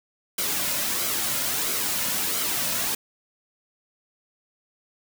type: noise with flanger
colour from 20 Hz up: white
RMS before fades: -26 dBFS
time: 0.38-2.95 s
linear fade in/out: 5 ms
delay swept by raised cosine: 1.1 to 2.6 ms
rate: 1.5 Hz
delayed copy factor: -0.5
effects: none